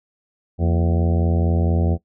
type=harmonic tone with a mistuned harmonic; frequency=84.5 Hz; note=E2; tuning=43 cents sharp; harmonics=1 / 2 / 3 / 4 / 5 / 6 / 7 / 8 / 9; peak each=-17 / -23 / -27 / -29 / -31 / -33 / -34 / -35 / -36 dBFS; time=0.58-1.98 s; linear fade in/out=50 ms; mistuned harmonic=3; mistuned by=-140 cents; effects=noise-tail reverb RT60 0.1 s tail -19 dB re dry